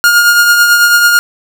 45% pulse tone with tremolo, 1419 Hz, F6, 27 cents sharp, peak -3 dBFS, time 0.04-1.19 s, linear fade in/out 0 ms, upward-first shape triangle, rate 9.1 Hz, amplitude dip 45%, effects none

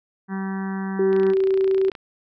harmonic tone, 192.7 Hz, G3, 29 cents flat, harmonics 1 / 2 / 4 / 5 / 6 / 7 / 8 / 9 / 10, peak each -25 / -36 / -39 / -39 / -41 / -47 / -40 / -43 / -46 dBFS, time 0.28-1.35 s, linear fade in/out 50 ms
sine tone, 384.1 Hz, G4, 35 cents flat, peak -16 dBFS, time 0.99-1.9 s, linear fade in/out 5 ms
click train, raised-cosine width 0.3 ms, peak -21 dBFS, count 25, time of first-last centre 1.13-1.952 s, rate 29.2 Hz
effects none

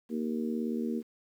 harmonic tone, 77.78 Hz, D#2, in tune, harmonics 3 / 4 / 5 / 6, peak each -31 / -38 / -38 / -41 dBFS, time 0.09-1.03 s, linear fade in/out 50 ms, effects 10-bit

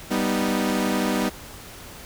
sawtooth chord, G augmented, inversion none, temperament equal, 196 / 246.9 / 311.1 Hz, G3 / B3 / D#4, 0 / 0 / 0 cents, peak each -21 / -21 / -23 dBFS, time 0.1-1.3 s, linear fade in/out 20 ms, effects pink hiss -41 dBFS RMS until 2.05 s

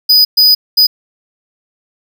square tone bursts at uneven times, 4971 Hz, D#8, 2 cents flat, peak -5 dBFS, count 3, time 0.09-0.25 / 0.37-0.55 / 0.77-0.87 s, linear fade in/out 10 ms, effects none

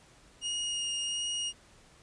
sawtooth tone with vibrato, 2861 Hz, F7, 41 cents sharp, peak -28 dBFS, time 0.41-1.53 s, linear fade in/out 50 ms, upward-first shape sine, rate 1.4 Hz, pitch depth 9 cents each way, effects pink hiss -59 dBFS RMS until 2.02 s + resampled to 22050 Hz

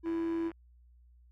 triangle tone, 331.4 Hz, E4, 9 cents sharp, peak -28 dBFS, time 0.03-0.52 s, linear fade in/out 50 ms
click train, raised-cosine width 0.5 ms, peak -35 dBFS, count 46, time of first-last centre 0.06-0.516 s, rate 98.7 Hz
effects added 60 Hz sine -57 dBFS peak until 1.31 s

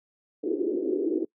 white band-pass noise, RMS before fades -27 dBFS, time 0.43-1.25 s, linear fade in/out 10 ms, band 310 to 400 Hz, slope 48 dB/octave, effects noise-tail reverb RT60 0.1 s tail -23 dB re dry

